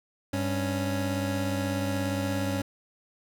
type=tone pair together; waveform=25% pulse; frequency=97.9 / 276.9 Hz; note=G2 / C#4; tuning=-2 / -2 cents; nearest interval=octave + tritone; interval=1800 cents; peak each=-26 dBFS; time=0.33-2.62 s; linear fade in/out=5 ms; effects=none